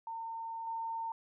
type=tone with level steps; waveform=sine; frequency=909 Hz; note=A#5; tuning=44 cents flat; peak=-38 / -35 dBFS; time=0.07-1.12 s; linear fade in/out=2 ms; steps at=0.67 s; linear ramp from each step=2 ms; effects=none